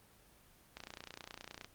click train, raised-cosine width 0.2 ms, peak -28 dBFS, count 27, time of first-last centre 0.77-1.645 s, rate 29.7 Hz, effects pink hiss -64 dBFS RMS until 1.74 s + Opus 24 kbps

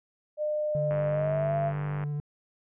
sine tone with pitch glide, 604 to 678 Hz, D5 to E5, +48 to +49 cents, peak -26 dBFS, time 0.37-1.73 s, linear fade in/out 50 ms, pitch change +201 cents, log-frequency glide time 1.1-1.56 s
triangle tone with vibrato, 146.9 Hz, D3, 1 cent sharp, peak -27 dBFS, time 0.75-2.2 s, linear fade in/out 0 ms, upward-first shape sine, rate 12 Hz, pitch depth 12 cents each way
click train, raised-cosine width 0.5 ms, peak -23 dBFS, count 112, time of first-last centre 0.91-2.037 s, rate 98.5 Hz
effects low-pass 2000 Hz 12 dB/octave

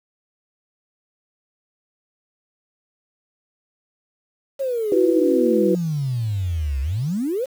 sine exponential two-way sweep, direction down then up, 558 to 64.8 to 558 Hz, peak -20 dBFS, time 4.59-7.46 s, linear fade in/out 20 ms, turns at 6.81 s
sine chord, E suspended second, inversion none, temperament equal, 329.6 / 370 / 493.9 Hz, E4 / F#4 / B4, 0 / 0 / 0 cents, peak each -20 dBFS, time 4.92-5.75 s, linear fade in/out 2 ms
effects 7-bit

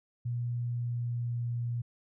sine tone with pitch glide, 120.3 to 119.26 Hz, B2 to A#2, -45 to +40 cents, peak -30 dBFS, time 0.25-1.82 s, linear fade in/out 10 ms, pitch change -15 cents, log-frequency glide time 0.7-1.46 s, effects none

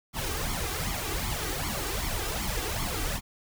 pink noise with flanger, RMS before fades -31 dBFS, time 0.13-3.21 s, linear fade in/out 50 ms, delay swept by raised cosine 0.9 to 2.6 ms, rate 2.6 Hz, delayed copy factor +0.75, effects none

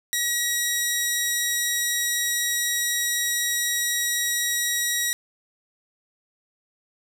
10% pulse tone, 1913 Hz, A#6, 44 cents sharp, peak -13 dBFS, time 0.13-5.13 s, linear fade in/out 0 ms, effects none

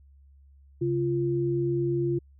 sine tone pair together, 136.7 / 345.7 Hz, C#3 / F4, -24 / -18 cents, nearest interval octave + major third, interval 1606 cents, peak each -28 / -25 dBFS, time 0.81-2.19 s, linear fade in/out 10 ms, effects added 69 Hz sine -52 dBFS peak until 2.39 s

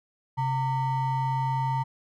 triangle ring-modulated tone, 523.3 Hz, C5, in tune, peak -19 dBFS, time 0.37-1.84 s, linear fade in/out 20 ms, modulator 391 Hz, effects none

